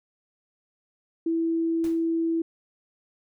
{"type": "tone", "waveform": "sine", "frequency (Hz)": 329.6, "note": "E4", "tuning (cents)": 0, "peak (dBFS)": -22, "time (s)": [1.26, 2.42], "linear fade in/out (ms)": 5}
{"type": "noise with exponential decay", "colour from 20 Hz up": "pink", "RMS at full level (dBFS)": -41, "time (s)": [1.84, 2.08], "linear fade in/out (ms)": 1, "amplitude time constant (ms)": 52}
{"effects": []}